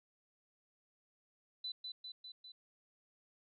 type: tone with echo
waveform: sine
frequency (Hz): 4000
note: B7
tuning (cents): +21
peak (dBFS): -39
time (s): 1.64-1.72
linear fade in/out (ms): 5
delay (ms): 200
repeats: 4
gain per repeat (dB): -3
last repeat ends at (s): 2.52
effects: none